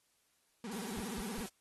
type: tone with vibrato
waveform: 35% pulse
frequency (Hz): 213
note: G#3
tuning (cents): +44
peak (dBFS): -39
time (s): 0.64-1.46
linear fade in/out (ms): 2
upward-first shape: sine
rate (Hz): 17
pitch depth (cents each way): 230
type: noise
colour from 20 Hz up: white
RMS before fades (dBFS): -48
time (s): 0.71-1.49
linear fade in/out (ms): 10
type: noise bursts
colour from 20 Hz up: brown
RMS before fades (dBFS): -44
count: 3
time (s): 0.97-1.413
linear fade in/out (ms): 10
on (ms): 41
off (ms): 160
effects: white hiss -75 dBFS RMS until 1.6 s + AAC 32 kbps